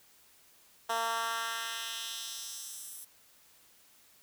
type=tone with high-pass filter sweep; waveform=10% pulse; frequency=228.6 Hz; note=A#3; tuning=34 cents flat; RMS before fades=-37 dBFS; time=0.89-3.05 s; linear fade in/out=10 ms; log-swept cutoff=730 to 11000 Hz; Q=1.3; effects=white hiss -62 dBFS RMS until 4.22 s